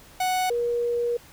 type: tone pair in turn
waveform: 45% pulse / sine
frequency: 740 / 476.5 Hz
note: F#5 / A#4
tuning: 0 / +38 cents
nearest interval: minor sixth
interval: 762 cents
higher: first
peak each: -22 dBFS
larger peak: neither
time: 0.2-0.5 / 0.5-1.17 s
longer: second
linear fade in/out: 5 ms
effects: pink hiss -50 dBFS RMS until 1.32 s